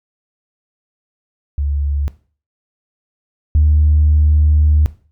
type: tone pair in turn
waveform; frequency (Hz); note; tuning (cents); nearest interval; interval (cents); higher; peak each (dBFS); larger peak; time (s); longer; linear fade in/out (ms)
sine; 71.4 / 75.5; D2 / D2; -48 / +48; minor second; 96; second; -15 / -7; second; 1.58-2.08 / 3.55-4.86; second; 0
effects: noise-tail reverb RT60 0.4 s tail -17 dB re dry + tanh soft clip ceiling -4 dBFS